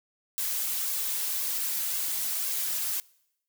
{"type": "noise with flanger", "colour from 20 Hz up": "blue", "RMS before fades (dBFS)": -30, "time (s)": [0.38, 3], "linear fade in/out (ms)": 0, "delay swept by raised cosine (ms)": [1.8, 5], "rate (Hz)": 1.9, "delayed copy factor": 0.75, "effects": ["noise-tail reverb RT60 0.8 s tail -24 dB re dry"]}